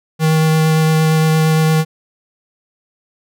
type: tone with vibrato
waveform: square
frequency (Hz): 158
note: D#3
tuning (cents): +27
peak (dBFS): -11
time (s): 0.19-1.85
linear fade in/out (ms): 50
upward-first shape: sine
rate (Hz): 8.7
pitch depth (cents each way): 9
effects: none